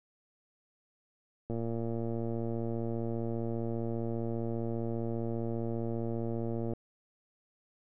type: click train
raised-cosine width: 2 ms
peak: -23 dBFS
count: 603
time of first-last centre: 1.5-6.735 s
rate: 115 Hz
effects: none